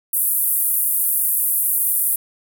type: band-pass noise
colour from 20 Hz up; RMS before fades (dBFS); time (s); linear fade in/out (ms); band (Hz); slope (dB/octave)
pink; -19; 0.13-2.16; 5; 10000 to 16000; 48
effects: none